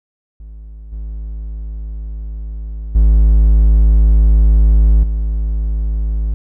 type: tone with level steps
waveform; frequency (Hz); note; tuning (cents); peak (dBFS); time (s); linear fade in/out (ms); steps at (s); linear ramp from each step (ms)
triangle; 53.2; G#1; +42; -28 / -20 / -4 / -12; 0.4-6.34; 0; 0.92 / 2.95 / 5.03; 5
effects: none